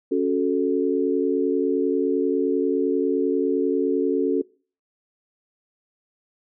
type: chord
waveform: sine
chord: F# minor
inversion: second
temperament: equal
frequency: 277.2 / 370 / 440 Hz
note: C#4 / F#4 / A4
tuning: 0 / 0 / 0 cents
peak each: -23 dBFS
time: 0.11-4.42 s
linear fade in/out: 10 ms
effects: noise-tail reverb RT60 0.4 s tail -23 dB re dry